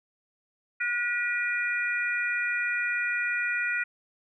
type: harmonic tone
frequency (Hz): 483.2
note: B4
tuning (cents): -38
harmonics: 3 / 4 / 5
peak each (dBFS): -29 / -30 / -31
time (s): 0.8-3.84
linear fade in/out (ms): 10
effects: none